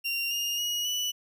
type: tone with pitch steps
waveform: 30% pulse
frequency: 2768 / 2831 / 2896 / 2962 Hz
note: F7 / F7 / F#7 / F#7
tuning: -16 / +23 / -38 / +1 cents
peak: -25 dBFS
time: 0.04-1.12 s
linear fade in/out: 20 ms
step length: 270 ms
effects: none